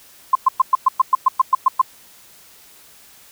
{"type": "tone bursts", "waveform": "sine", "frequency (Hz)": 1046.5, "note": "C6", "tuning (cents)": 0, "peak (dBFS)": -8, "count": 12, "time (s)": [0.33, 1.816], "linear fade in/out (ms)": 5, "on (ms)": 23, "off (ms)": 110, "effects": ["white hiss -47 dBFS RMS until 3.31 s"]}